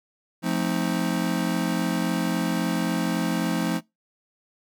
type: chord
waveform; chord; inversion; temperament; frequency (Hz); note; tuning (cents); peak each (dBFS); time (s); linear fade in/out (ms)
square; F dominant seventh; none; just; 174.61 / 218.3 / 261.9 / 314.3; F3 / A3 / C4 / Eb4; 0 / -13 / +2 / +18; -27 / -29 / -30 / -30; 0.42-3.81; 50
effects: noise-tail reverb RT60 0.2 s tail -23 dB re dry + MP3 96 kbps